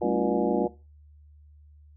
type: harmonic tone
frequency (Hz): 120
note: B2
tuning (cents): -49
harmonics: 3 / 4 / 5 / 6 / 7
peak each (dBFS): -28 / -30 / -32 / -34 / -35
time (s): 0.01-0.68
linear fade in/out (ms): 10
type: chord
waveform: sine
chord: A dominant seventh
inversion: third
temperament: equal with one note detuned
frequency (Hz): 196 / 223.2 / 277.2 / 329.6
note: G3 / A3 / C#4 / E4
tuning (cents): 0 / +25 / 0 / 0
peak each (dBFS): -31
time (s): 0.03-0.66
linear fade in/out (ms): 5
effects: noise-tail reverb RT60 0.3 s tail -19 dB re dry + added 74 Hz sine -50 dBFS peak until 1.96 s